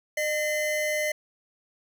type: tone pair together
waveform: square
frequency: 607.8 / 2051 Hz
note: D#5 / C7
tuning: -41 / -35 cents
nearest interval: octave + major sixth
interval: 2106 cents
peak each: -28 / -29 dBFS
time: 0.17-1.12 s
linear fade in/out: 5 ms
effects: none